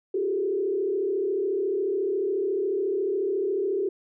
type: tone with frequency modulation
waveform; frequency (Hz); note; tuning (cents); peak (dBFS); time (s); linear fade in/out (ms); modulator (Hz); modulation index
sine; 392; G4; 0; -23; 0.14-3.89; 5; 34.1; 1.1
effects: none